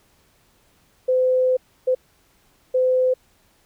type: tone bursts at uneven times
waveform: sine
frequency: 511 Hz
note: C5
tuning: 41 cents flat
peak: -15 dBFS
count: 3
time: 1.08-1.57 / 1.87-1.95 / 2.74-3.14 s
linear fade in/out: 10 ms
effects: pink hiss -60 dBFS RMS until 3.65 s